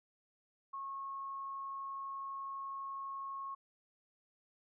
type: tone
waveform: sine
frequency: 1092 Hz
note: C#6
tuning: 26 cents flat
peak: -40 dBFS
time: 0.73-3.55 s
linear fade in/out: 10 ms
effects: none